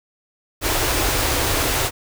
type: band-stop noise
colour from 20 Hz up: pink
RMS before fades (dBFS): -20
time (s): 0.61-1.91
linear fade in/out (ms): 50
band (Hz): 130 to 260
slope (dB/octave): 48
effects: none